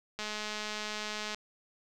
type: click train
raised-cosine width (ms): 0.2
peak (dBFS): -20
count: 246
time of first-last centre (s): 0.19-1.346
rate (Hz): 212
effects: none